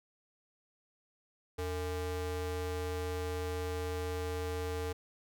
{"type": "ring-modulated tone", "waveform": "square", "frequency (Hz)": 185, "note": "F#3", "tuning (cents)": 0, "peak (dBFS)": -32, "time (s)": [1.58, 4.93], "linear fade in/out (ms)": 10, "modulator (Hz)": 267, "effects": []}